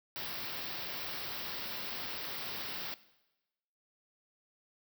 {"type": "band-stop noise", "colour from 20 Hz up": "white", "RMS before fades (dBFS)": -40, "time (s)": [0.16, 2.94], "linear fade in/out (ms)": 0, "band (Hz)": [5500, 15000], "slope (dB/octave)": 96, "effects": ["noise-tail reverb RT60 1.0 s tail -18 dB re dry", "high-pass 80 Hz 12 dB/octave"]}